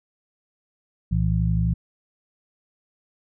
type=tone cluster; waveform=sine; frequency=65 / 116.5 / 168.5 Hz; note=C2 / A#2 / E3; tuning=-11 / -1 / +38 cents; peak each=-23 dBFS; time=1.11-1.74 s; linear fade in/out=10 ms; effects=none